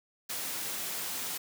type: high-pass noise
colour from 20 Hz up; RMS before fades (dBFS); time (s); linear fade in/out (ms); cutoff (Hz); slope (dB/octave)
white; -36; 0.29-1.38; 10; 120; 12
effects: none